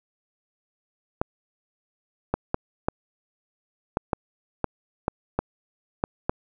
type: clicks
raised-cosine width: 1 ms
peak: -8 dBFS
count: 11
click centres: 1.215 / 2.34 / 2.544 / 2.885 / 3.971 / 4.132 / 4.643 / 5.081 / 5.39 / 6.039 / 6.295 s
effects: none